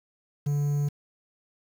triangle tone, 144.7 Hz, D3, 25 cents flat, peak -21 dBFS, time 0.46-0.89 s, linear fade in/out 10 ms, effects 8-bit

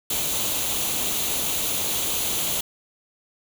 white noise with comb filter, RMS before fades -25 dBFS, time 0.1-2.61 s, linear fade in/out 5 ms, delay 0.29 ms, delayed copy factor +0.55, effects none

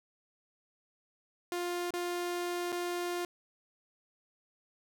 sawtooth tone with dropouts, 351.6 Hz, F4, 12 cents sharp, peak -29 dBFS, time 1.52-3.25 s, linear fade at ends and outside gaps 1 ms, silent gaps 1.906-1.937 / 2.72-2.726 s, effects none

